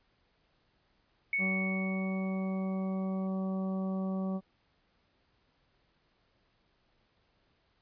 sine tone with exponential decay, 2217 Hz, C#7, in tune, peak -27 dBFS, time 1.33-3.27 s, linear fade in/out 2 ms, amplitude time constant 420 ms
harmonic tone, 190 Hz, F#3, 46 cents sharp, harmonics 1 / 2 / 3 / 4 / 5 / 6, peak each -31 / -44 / -42 / -48 / -56 / -49 dBFS, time 1.38-4.41 s, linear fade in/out 50 ms
effects pink hiss -72 dBFS RMS until 7.81 s + resampled to 11025 Hz

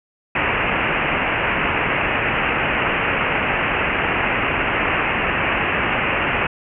white low-pass noise, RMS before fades -20 dBFS, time 0.35-6.47 s, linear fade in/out 5 ms, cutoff 2800 Hz, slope 96 dB/octave, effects none

